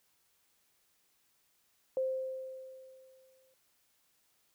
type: tone with exponential decay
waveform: sine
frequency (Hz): 523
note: C5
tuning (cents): -1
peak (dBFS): -28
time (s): 1.97-3.54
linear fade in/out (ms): 1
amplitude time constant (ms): 340
effects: white hiss -73 dBFS RMS until 4.54 s